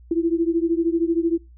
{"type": "beating tone pair", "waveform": "sine", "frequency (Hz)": [329.6, 342.6], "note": ["E4", "F4"], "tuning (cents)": [0, -33], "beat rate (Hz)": 13, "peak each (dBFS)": [-20, -22], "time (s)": [0.11, 1.38], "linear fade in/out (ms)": 5, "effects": ["noise-tail reverb RT60 0.3 s tail -25 dB re dry", "added 60 Hz sine -44 dBFS peak until 1.57 s"]}